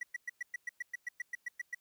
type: tone bursts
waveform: triangle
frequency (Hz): 1944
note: B6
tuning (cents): -28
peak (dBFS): -33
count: 14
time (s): 0.01-1.748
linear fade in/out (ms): 5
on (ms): 22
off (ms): 110
effects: white hiss -75 dBFS RMS until 1.8 s